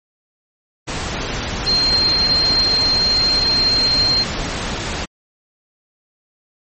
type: tone in noise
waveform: sine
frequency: 4186 Hz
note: C8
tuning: in tune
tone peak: -13 dBFS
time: 1.66-4.24 s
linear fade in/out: 20 ms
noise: pink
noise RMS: -23 dBFS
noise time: 0.87-5.06 s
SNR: +7 dB
effects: low-pass 8000 Hz 12 dB/octave + MP3 32 kbps